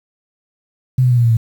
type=tone with pitch steps; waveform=sine; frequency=128.6 / 125.37 / 122.23 / 119.16 / 116.17 / 113.25 Hz; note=C3 / B2 / B2 / A#2 / A#2 / A#2; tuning=-30 / +26 / -17 / +38 / -6 / -50 cents; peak=-9 dBFS; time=0.98-1.37 s; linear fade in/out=5 ms; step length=65 ms; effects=7-bit